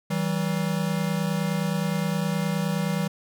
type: tone pair together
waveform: square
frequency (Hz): 161.79 / 191.4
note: E3 / G3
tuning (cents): -32 / -41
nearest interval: minor third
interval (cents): 291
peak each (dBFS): -27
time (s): 0.1-3.08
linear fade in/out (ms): 10
effects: none